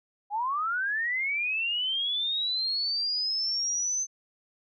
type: linear sweep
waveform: sine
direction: up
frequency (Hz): 795 to 6230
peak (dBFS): -26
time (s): 0.3-4.07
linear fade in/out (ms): 50
effects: none